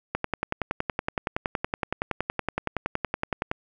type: click train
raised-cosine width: 0.5 ms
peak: -10 dBFS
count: 37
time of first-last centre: 0.15-3.514 s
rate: 10.7 Hz
effects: none